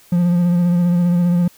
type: tone with vibrato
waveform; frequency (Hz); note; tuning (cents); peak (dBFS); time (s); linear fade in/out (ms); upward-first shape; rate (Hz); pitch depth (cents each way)
triangle; 175; F3; +4; -10; 0.12-1.48; 5; sine; 15; 28
effects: white hiss -49 dBFS RMS until 1.57 s